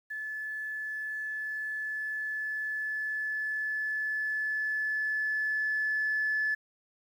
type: tone with level ramp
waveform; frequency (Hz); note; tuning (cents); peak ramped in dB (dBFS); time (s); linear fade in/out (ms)
sine; 1729; A6; -31; -34 to -25; 0.1-6.55; 10
effects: tanh soft clip ceiling -22 dBFS + 10-bit